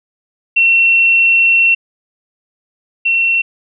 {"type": "tone pair in turn", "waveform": "sine", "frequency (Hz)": [2715, 2715], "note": ["F7", "F7"], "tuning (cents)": [-50, -50], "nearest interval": "unison", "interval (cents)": 0, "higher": "neither", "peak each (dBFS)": [-7, -10], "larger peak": "first", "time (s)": [[0.56, 1.75], [3.05, 3.42]], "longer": "first", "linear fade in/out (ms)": 10, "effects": []}